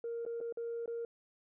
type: tone with dropouts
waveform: sine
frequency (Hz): 466.2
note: A#4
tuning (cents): 0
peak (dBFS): -35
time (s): 0.04-1.05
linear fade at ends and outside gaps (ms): 2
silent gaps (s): 0.252-0.263 / 0.404-0.411 / 0.525-0.572 / 0.859-0.877
effects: tanh soft clip ceiling -33 dBFS